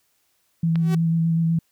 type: tone with vibrato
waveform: sine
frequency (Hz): 164.81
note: E3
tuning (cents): 0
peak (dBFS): -17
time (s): 0.63-1.59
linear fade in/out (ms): 5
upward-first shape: square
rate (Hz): 8.1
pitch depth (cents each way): 13
type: tone with exponential growth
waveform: sawtooth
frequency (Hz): 379.2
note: F#4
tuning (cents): +43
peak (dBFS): -22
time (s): 0.75-0.95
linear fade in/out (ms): 5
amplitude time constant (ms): 43
type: click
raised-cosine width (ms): 0.3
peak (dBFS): -18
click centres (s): 0.757
effects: white hiss -67 dBFS RMS until 1.71 s